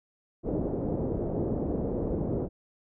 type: low-pass noise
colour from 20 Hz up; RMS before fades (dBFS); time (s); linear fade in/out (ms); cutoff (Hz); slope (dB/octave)
white; -30; 0.43-2.49; 50; 490; 24
effects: none